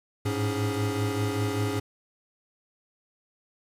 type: tone cluster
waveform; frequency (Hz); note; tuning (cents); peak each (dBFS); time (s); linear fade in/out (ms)
square; 104.3 / 109.4 / 280.5 / 413.2; G#2 / A2 / C#4 / G#4; +8 / -9 / +21 / -9; -30 / -33 / -33 / -33; 0.25-1.8; 10
effects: resampled to 32000 Hz + 9-bit